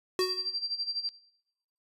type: tone with exponential decay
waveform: square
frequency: 370 Hz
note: F#4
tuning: in tune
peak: -24 dBFS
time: 0.19-0.56 s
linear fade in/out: 1 ms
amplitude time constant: 80 ms
type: tone with tremolo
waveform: sine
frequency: 4716 Hz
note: D8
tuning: 6 cents sharp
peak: -27 dBFS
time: 0.21-1.09 s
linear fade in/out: 0 ms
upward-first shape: sine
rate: 12 Hz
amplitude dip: 75%
effects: noise-tail reverb RT60 0.9 s tail -25 dB re dry + resampled to 32000 Hz